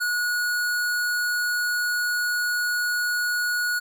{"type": "tone", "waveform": "square", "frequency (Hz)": 1456, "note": "F#6", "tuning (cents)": -28, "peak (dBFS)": -23, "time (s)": [0, 3.8], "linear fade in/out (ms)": 20, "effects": []}